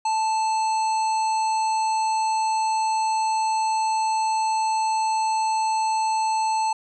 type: harmonic tone with a mistuned harmonic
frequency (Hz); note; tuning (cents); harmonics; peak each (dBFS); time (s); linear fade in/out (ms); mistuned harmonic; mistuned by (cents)
880; A5; 0; 1 / 3 / 5 / 7 / 9; -20 / -36 / -36 / -41 / -37; 0.05-6.73; 5; 5; -51
effects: none